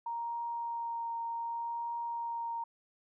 sine tone with vibrato, 932.3 Hz, A#5, in tune, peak -34 dBFS, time 0.06-2.64 s, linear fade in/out 5 ms, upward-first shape triangle, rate 0.66 Hz, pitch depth 12 cents each way, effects none

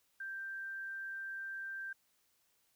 sine tone, 1574 Hz, G6, 7 cents sharp, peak -40 dBFS, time 0.2-1.93 s, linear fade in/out 5 ms, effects white hiss -75 dBFS RMS until 2.75 s

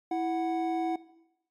triangle tone pair together, 329.6 / 740 Hz, E4 / F#5, 0 / 0 cents, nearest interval octave + major second, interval 1400 cents, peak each -28 dBFS, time 0.11-0.96 s, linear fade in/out 5 ms, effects noise-tail reverb RT60 0.9 s tail -18 dB re dry + MP3 96 kbps

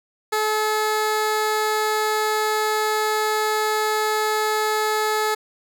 15% pulse tone, 430 Hz, A4, 40 cents flat, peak -13 dBFS, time 0.32-5.35 s, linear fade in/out 10 ms, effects none

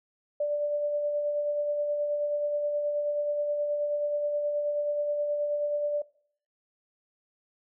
sine tone with tremolo, 587.3 Hz, D5, in tune, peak -24 dBFS, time 0.4-6.02 s, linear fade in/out 5 ms, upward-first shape sine, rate 9.4 Hz, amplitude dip 30%, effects noise-tail reverb RT60 0.6 s tail -21 dB re dry

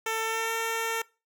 10% pulse tone with pitch glide, 446.5 to 453.3 Hz, A4 to A#4, +25 to -48 cents, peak -19 dBFS, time 0.06-1.02 s, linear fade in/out 5 ms, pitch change +27 cents, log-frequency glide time 0.23-0.52 s, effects noise-tail reverb RT60 0.3 s tail -22 dB re dry

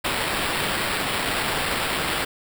white noise with sample-and-hold, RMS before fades -25 dBFS, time 0.04-2.25 s, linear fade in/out 10 ms, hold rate 6300 Hz, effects none

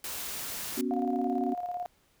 white noise, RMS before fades -37 dBFS, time 0.04-0.81 s, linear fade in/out 2 ms
sine chord, B suspended second, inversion none, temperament equal, 246.9 / 277.2 / 370 Hz, B3 / C#4 / F#4, 0 / 0 / 0 cents, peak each -31 / -32 / -34 dBFS, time 0.77-1.54 s, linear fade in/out 10 ms
sine tone with tremolo, 713 Hz, F5, 36 cents sharp, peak -30 dBFS, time 0.91-1.86 s, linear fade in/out 0 ms, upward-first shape square, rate 18 Hz, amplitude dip 50%
effects pink hiss -67 dBFS RMS until 2.2 s

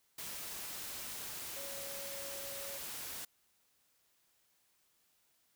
sine tone in noise, 556 Hz, C#5, 5 cents sharp, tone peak -48 dBFS, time 1.56-2.78 s, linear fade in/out 5 ms, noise white, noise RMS -44 dBFS, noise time 0.18-3.25 s, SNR -7 dB, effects white hiss -74 dBFS RMS until 5.55 s

